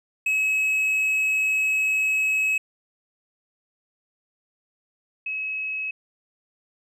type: tone pair in turn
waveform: triangle / sine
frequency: 2567 / 2567 Hz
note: E7 / E7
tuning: -47 / -47 cents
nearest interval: unison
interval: 0 cents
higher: neither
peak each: -18 / -26 dBFS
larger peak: first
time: 0.26-2.58 / 5.26-5.91 s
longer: first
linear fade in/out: 5 ms
effects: none